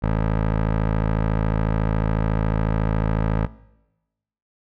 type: tone with low-pass filter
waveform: 15% pulse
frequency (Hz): 54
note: A1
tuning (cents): -32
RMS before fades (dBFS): -21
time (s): 0.02-3.47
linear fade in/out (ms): 20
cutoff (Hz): 1500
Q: 0.92
effects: noise-tail reverb RT60 1.0 s tail -20 dB re dry